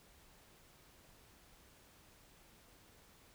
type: silence
effects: pink hiss -64 dBFS RMS until 3.34 s